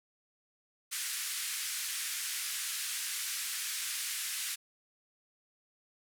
white band-pass noise, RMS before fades -37 dBFS, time 0.91-4.56 s, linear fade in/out 20 ms, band 1500 to 12000 Hz, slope 24 dB/octave, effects none

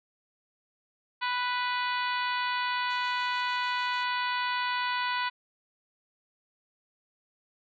harmonic tone, 493.9 Hz, B4, in tune, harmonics 2 / 3 / 4 / 5 / 6 / 7 / 8 / 9, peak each -30 / -34 / -36 / -38 / -40 / -41 / -42 / -43 dBFS, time 1.21-5.3 s, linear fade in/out 20 ms
violet noise with tremolo, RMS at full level -44 dBFS, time 2.89-4.05 s, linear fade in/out 20 ms, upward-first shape square, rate 6.7 Hz, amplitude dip 35%
effects resampled to 16000 Hz

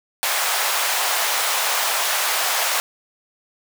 pink high-pass noise, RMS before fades -21 dBFS, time 0.23-2.8 s, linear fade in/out 0 ms, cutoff 670 Hz, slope 24 dB/octave, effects none

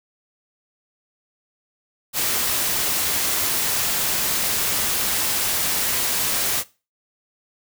white noise, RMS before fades -22 dBFS, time 2.13-6.64 s, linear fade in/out 50 ms, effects noise-tail reverb RT60 0.3 s tail -19 dB re dry

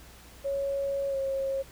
sine tone with pitch glide, 554.4 to 541.4 Hz, C#5 to C#5, 0 to -41 cents, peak -27 dBFS, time 0.44-1.63 s, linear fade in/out 20 ms, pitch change -41 cents, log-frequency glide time 1.09-1.16 s, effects added 60 Hz sine -51 dBFS peak until 1.71 s + pink hiss -52 dBFS RMS until 1.71 s

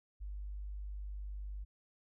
sine tone, 49.95 Hz, G1, 33 cents sharp, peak -40 dBFS, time 0.2-1.65 s, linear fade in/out 20 ms, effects none

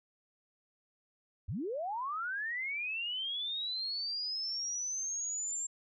sine linear sweep, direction up, 63.3 to 7440 Hz, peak -34 dBFS, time 1.48-5.67 s, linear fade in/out 10 ms, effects none

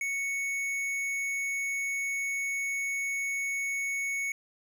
sine tone with tanh clipping, 2217 Hz, C#7, in tune, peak -31 dBFS, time 0.01-4.32 s, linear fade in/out 2 ms, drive 13 dB, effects none

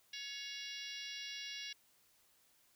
harmonic tone with a mistuned harmonic, 563 Hz, C#5, 27 cents sharp, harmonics 3 / 4 / 5 / 6 / 7 / 8 / 9 / 10, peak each -54 / -51 / -49 / -51 / -51 / -56 / -53 / -53 dBFS, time 0.13-1.73 s, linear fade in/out 5 ms, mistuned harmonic 4, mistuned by -40 cents, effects white hiss -71 dBFS RMS until 2.75 s

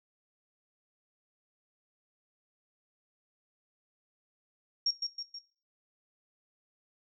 sine tone with echo, 5560 Hz, F8, 9 cents flat, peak -25 dBFS, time 4.86-4.91 s, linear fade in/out 5 ms, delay 160 ms, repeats 3, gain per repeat -5 dB, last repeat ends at 5.39 s, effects noise-tail reverb RT60 0.4 s tail -18 dB re dry

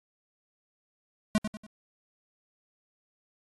square tone with echo, 213.7 Hz, G#3, 50 cents sharp, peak -22 dBFS, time 1.35-1.38 s, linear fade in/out 0 ms, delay 95 ms, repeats 3, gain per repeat -8 dB, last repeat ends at 1.665 s, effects AAC 32 kbps

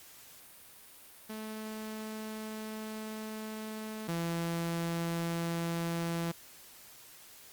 sawtooth tone pair in turn, 217.3 / 168.24 Hz, A3 / E3, -21 / +36 cents, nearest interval major third, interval 443 cents, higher first, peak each -35 / -28 dBFS, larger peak second, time 1.29-4.08 / 4.08-6.32 s, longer first, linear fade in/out 10 ms, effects white hiss -54 dBFS RMS until 7.52 s + Opus 48 kbps

